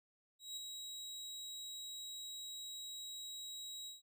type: tone with ADSR envelope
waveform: 30% pulse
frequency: 3839 Hz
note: B7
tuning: 50 cents flat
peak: -39 dBFS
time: 0.39-4.02 s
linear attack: 180 ms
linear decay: 6 ms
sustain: -4 dB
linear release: 150 ms
effects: none